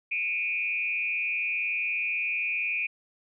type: tone with frequency modulation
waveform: sine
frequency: 2432 Hz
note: D#7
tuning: 40 cents flat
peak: -26 dBFS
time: 0.11-2.87 s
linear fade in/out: 10 ms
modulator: 167 Hz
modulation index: 0.76
effects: none